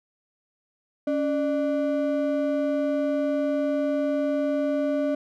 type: ring-modulated tone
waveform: triangle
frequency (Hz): 440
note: A4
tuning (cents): 0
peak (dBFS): -17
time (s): 1.07-5.15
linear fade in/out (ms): 5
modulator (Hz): 160
effects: none